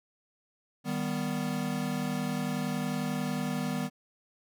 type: chord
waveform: square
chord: Eb augmented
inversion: none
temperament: equal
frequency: 155.56 / 196 / 246.9 Hz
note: Eb3 / G3 / B3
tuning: 0 / 0 / 0 cents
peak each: -36 / -35 / -34 dBFS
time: 0.84-3.9 s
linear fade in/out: 50 ms
effects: none